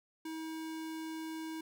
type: tone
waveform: square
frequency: 319.7 Hz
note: D#4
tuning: 47 cents sharp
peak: -40 dBFS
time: 0.25-1.61 s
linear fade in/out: 5 ms
effects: none